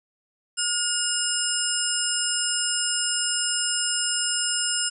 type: tone cluster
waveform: sine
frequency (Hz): 1433 / 2869 / 5190 / 7410 / 9090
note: F6 / F7 / E8 / A#8 / C#9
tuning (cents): +44 / +46 / -28 / -11 / +42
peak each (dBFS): -31 / -30 / -28 / -28 / -29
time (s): 0.57-4.9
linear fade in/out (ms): 20
effects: none